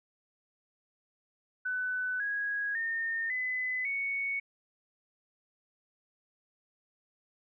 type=tone with pitch steps; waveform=sine; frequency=1500 / 1654.8 / 1825.5 / 2014 / 2222 Hz; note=F#6 / G#6 / A#6 / B6 / C#7; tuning=+23 / -7 / -37 / +33 / +4 cents; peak=-30 dBFS; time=1.65-4.4 s; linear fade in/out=10 ms; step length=550 ms; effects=none